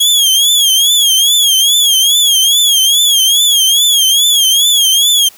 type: tone with vibrato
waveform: sawtooth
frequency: 3297 Hz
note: G#7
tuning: 13 cents flat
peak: -4 dBFS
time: 0-5.29 s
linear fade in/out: 10 ms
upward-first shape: triangle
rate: 2.4 Hz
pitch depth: 130 cents each way
effects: white hiss -41 dBFS RMS until 5.37 s + high-pass 60 Hz 12 dB/octave